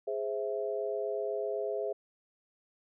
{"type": "chord", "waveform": "sine", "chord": "Ab augmented", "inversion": "none", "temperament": "equal", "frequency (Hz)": [415.3, 523.3, 659.3], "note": ["Ab4", "C5", "E5"], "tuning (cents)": [0, 0, 0], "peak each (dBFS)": [-34, -37, -36], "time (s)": [0.07, 1.93], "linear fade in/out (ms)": 10, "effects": []}